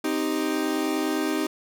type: chord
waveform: 40% pulse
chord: C minor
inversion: none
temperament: equal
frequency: 261.6 / 311.1 / 392 Hz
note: C4 / Eb4 / G4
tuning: 0 / 0 / 0 cents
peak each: -29 / -25 / -29 dBFS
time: 0.04-1.47 s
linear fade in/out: 5 ms
effects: none